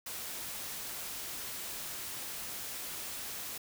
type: noise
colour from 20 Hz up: white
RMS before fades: -41 dBFS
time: 0.06-3.58 s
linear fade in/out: 5 ms
effects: none